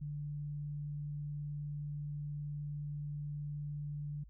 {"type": "tone", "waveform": "sine", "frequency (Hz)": 146.83, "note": "D3", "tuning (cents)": 0, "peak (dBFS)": -38, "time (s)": [0.01, 4.24], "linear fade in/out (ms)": 10, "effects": ["added 52 Hz sine -53 dBFS peak until 4.29 s"]}